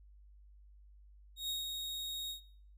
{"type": "tone with ADSR envelope", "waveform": "40% pulse", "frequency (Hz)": 3756, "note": "A#7", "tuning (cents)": 12, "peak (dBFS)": -33, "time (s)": [1.36, 2.41], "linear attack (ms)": 130, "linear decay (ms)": 160, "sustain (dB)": -4, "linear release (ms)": 110, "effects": ["noise-tail reverb RT60 0.6 s tail -20 dB re dry", "added 50 Hz sine -56 dBFS peak until 2.77 s"]}